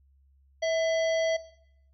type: harmonic tone with a mistuned harmonic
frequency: 650 Hz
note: E5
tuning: 24 cents flat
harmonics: 1 / 3 / 5 / 7 / 9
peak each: -25 / -35 / -39 / -42 / -44 dBFS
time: 0.62-1.37 s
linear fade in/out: 10 ms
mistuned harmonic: 3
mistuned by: +53 cents
effects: noise-tail reverb RT60 0.8 s tail -19 dB re dry + added 68 Hz sine -59 dBFS peak until 1.93 s